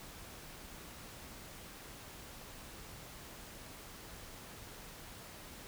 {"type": "silence", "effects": ["pink hiss -51 dBFS RMS until 5.67 s"]}